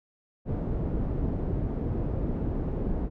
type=low-pass noise; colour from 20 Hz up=pink; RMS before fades=-29 dBFS; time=0.45-3.1 s; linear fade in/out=50 ms; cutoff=380 Hz; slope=12 dB/octave; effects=none